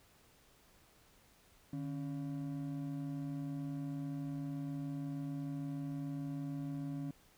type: ring-modulated tone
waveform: triangle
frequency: 213 Hz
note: G#3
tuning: 44 cents sharp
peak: -33 dBFS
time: 1.73-7.11 s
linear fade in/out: 2 ms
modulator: 63.3 Hz
effects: pink hiss -66 dBFS RMS until 7.37 s